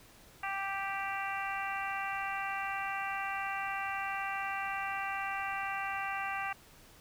harmonic tone, 392 Hz, G4, in tune, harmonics 2 / 3 / 4 / 5 / 6 / 7, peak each -38 / -40 / -41 / -42 / -43 / -43 dBFS, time 0.43-6.53 s, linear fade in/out 5 ms, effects pink hiss -58 dBFS RMS until 7 s

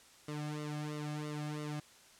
sawtooth tone with flanger, 150 Hz, D3, 37 cents sharp, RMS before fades -40 dBFS, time 0.28-1.8 s, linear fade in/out 5 ms, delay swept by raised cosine 1.2 to 2.12 ms, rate 3 Hz, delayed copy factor -1, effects white hiss -60 dBFS RMS until 2.19 s + low-pass 9000 Hz 12 dB/octave

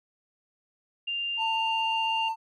sine tone, 2794 Hz, F7, in tune, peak -28 dBFS, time 1.07-2.29 s, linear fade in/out 10 ms
triangle tone with vibrato, 896 Hz, A5, 31 cents sharp, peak -25 dBFS, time 1.37-2.36 s, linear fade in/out 50 ms, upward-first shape triangle, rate 16 Hz, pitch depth 9 cents each way
effects none

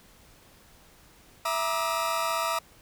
40% pulse tone cluster, 662 / 950 / 1191 / 1289 Hz, E5 / A#5 / D6 / E6, +7 / +33 / +24 / -39 cents, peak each -31 dBFS, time 1.45-2.59 s, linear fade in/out 5 ms, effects pink hiss -56 dBFS RMS until 2.81 s

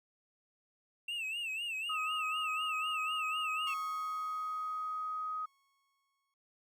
triangle tone with vibrato, 2697 Hz, E7, 39 cents sharp, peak -34 dBFS, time 1.08-3.74 s, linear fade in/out 5 ms, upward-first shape sine, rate 4 Hz, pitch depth 110 cents each way
sine tone, 1257 Hz, D#6, 17 cents sharp, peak -35 dBFS, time 1.89-5.46 s, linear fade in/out 10 ms
sawtooth tone with exponential decay, 1100 Hz, C#6, 14 cents flat, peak -39 dBFS, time 3.67-6.34 s, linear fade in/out 2 ms, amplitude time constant 580 ms
effects none

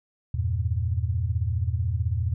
sine chord, E diminished, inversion none, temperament equal, 82.41 / 98 / 116.54 Hz, E2 / G2 / Bb2, 0 / 0 / 0 cents, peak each -26 / -28 / -28 dBFS, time 0.34-2.34 s, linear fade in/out 5 ms, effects none

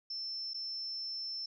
sine tone with dropouts, 5330 Hz, E8, 18 cents sharp, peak -37 dBFS, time 0.1-1.46 s, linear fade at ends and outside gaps 5 ms, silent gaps 0.535-0.543 s, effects none

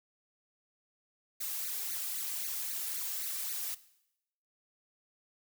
blue noise with flanger, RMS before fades -37 dBFS, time 1.4-3.75 s, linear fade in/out 10 ms, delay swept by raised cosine 0.46 to 2.56 ms, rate 3.8 Hz, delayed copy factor +0.95, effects noise-tail reverb RT60 0.8 s tail -17 dB re dry

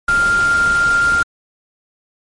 sine tone in noise, 1396.9 Hz, F6, in tune, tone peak -11 dBFS, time 0.08-1.23 s, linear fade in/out 5 ms, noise pink, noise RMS -26 dBFS, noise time 0.08-1.23 s, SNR +12 dB, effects MP3 48 kbps

